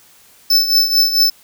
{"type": "tone with tremolo", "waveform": "square", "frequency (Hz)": 5274, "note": "E8", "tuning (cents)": 0, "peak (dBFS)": -8, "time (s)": [0.5, 1.3], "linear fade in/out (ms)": 5, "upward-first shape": "triangle", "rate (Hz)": 4.5, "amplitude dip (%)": 75, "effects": ["white hiss -48 dBFS RMS until 1.43 s"]}